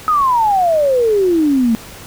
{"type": "exponential sweep", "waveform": "sine", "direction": "down", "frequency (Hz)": [1283, 220], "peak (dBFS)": -10, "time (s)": [0.08, 1.75], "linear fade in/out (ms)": 0, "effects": ["pink hiss -35 dBFS RMS until 2.06 s"]}